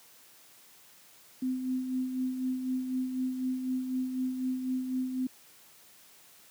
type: tone with tremolo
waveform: sine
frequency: 256.9 Hz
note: C4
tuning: 32 cents flat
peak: -27 dBFS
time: 1.42-5.27 s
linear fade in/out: 5 ms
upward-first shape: sine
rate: 4 Hz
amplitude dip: 50%
effects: white hiss -57 dBFS RMS until 6.5 s + high-pass 100 Hz 12 dB/octave